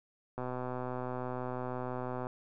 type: click train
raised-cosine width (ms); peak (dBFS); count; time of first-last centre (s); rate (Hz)
1; -24; 239; 0.38-2.269; 126
effects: none